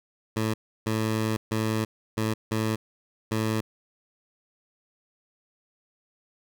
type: tone bursts at uneven times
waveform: 15% pulse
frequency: 110 Hz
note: A2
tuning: in tune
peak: -18 dBFS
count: 6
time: 0.36-0.54 / 0.86-1.37 / 1.51-1.85 / 2.17-2.34 / 2.51-2.76 / 3.31-3.61 s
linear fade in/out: 10 ms
effects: none